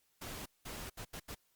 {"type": "noise bursts at uneven times", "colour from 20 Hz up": "pink", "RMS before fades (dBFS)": -45, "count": 5, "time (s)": [[0.21, 0.46], [0.65, 0.9], [0.97, 1.05], [1.13, 1.2], [1.28, 1.35]], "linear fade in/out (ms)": 10, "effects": ["white hiss -75 dBFS RMS until 1.55 s", "Opus 48 kbps"]}